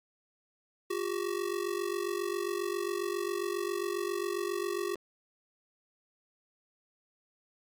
square ring-modulated tone, 377.6 Hz, F#4, 35 cents sharp, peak -29 dBFS, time 0.9-4.95 s, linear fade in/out 5 ms, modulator 23.7 Hz, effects Opus 48 kbps

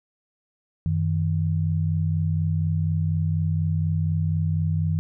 sine tone pair together, 93.8 / 157.93 Hz, F#2 / D#3, +24 / +26 cents, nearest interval major sixth, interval 902 cents, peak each -23 dBFS, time 0.86-4.99 s, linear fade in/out 0 ms, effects none

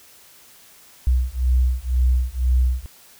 sine beating tone pair, 61.9 / 63.9 Hz, B1 / C2, +5 / -40 cents, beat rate 2 Hz, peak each -19 dBFS, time 1.07-2.86 s, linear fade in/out 0 ms, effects white hiss -49 dBFS RMS until 3.19 s

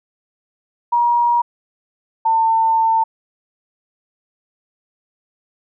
sine tone pair in turn, 952 / 898.6 Hz, A#5 / A5, +36 / +36 cents, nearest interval minor second, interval 100 cents, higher first, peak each -12 dBFS, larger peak neither, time 0.92-1.42 / 2.25-3.04 s, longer second, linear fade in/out 10 ms, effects none

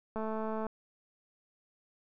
click train, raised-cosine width 1 ms, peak -24 dBFS, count 112, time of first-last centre 0.16-0.667 s, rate 219 Hz, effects none

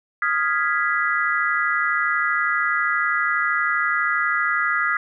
sine chord, F half-diminished seventh, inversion third, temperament equal, 1244.5 / 1396.9 / 1661.2 / 1975.5 Hz, Eb6 / F6 / Ab6 / Cb7, 0 / 0 / 0 / 0 cents, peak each -24 dBFS, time 0.22-4.97 s, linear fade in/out 2 ms, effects none

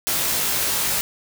white noise with comb filter, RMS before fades -22 dBFS, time 0.07-1.01 s, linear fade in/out 0 ms, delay 18 ms, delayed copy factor +0.7, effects none

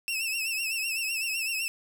sawtooth tone with vibrato, 2653 Hz, E7, 10 cents sharp, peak -25 dBFS, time 0.08-1.68 s, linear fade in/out 0 ms, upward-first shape triangle, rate 7.9 Hz, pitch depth 90 cents each way, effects none

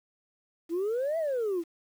sine exponential two-way sweep, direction up then down, 320.4 to 672 to 320.4 Hz, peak -25 dBFS, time 0.69-1.64 s, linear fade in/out 50 ms, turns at 1.18 s, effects tanh soft clip ceiling -24 dBFS + 9-bit

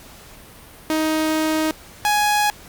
sawtooth tone pair in turn, 313.7 / 834.1 Hz, D#4 / G#5, +14 / +7 cents, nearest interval octave + perfect fourth, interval 1693 cents, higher second, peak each -14 / -12 dBFS, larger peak second, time 0.9-1.71 / 2.05-2.5 s, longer first, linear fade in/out 0 ms, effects pink hiss -43 dBFS RMS until 2.68 s + Opus 48 kbps

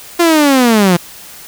sawtooth linear sweep, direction down, 349.6 to 168.3 Hz, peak -3 dBFS, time 0.19-0.97 s, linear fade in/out 10 ms, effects white hiss -34 dBFS RMS until 1.47 s

